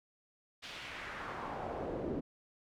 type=noise with band-pass filter sweep; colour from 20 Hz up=brown; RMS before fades=-41 dBFS; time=0.62-2.21 s; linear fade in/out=20 ms; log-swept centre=3700 to 330 Hz; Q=1.6; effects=none